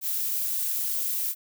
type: noise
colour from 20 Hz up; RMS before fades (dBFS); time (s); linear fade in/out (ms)
violet; -28; 0.01-1.35; 50
effects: none